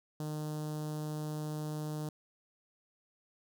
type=tone with notch filter; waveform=sawtooth; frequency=152.4 Hz; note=D#3; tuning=36 cents flat; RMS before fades=-38 dBFS; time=0.2-2.09 s; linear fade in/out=2 ms; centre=2200 Hz; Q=0.54; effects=none